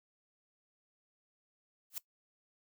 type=noise with exponential growth; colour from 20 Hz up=blue; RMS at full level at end=-34 dBFS; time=1.9-1.98 s; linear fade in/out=2 ms; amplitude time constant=16 ms; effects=noise-tail reverb RT60 0.1 s tail -19 dB re dry